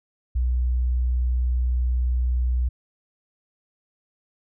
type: tone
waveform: sine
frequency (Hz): 61.74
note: B1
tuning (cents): 0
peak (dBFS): -19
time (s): 0.35-2.69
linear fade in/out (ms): 10
effects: none